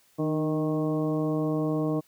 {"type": "harmonic tone with a mistuned harmonic", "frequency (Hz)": 155.9, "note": "D#3", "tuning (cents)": 4, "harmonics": [1, 2, 3, 4, 5, 6, 7], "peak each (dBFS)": [-29, -27, -32, -34, -43, -48, -40], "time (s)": [0.18, 2.01], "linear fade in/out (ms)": 20, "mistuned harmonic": 2, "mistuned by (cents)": -33, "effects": ["white hiss -63 dBFS RMS until 2.07 s", "high-pass 60 Hz 12 dB/octave"]}